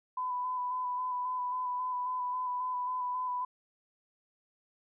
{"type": "tone with vibrato", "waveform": "sine", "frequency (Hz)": 1000, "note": "B5", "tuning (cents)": 21, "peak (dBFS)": -31, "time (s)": [0.17, 3.45], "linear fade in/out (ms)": 5, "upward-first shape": "square", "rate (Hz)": 3.7, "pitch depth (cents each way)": 16, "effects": []}